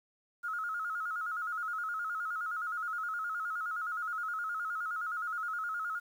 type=tone with vibrato; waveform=sine; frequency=1353 Hz; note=E6; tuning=45 cents sharp; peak=-33 dBFS; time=0.43-6 s; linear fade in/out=20 ms; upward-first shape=square; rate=9.6 Hz; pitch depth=84 cents each way; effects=10-bit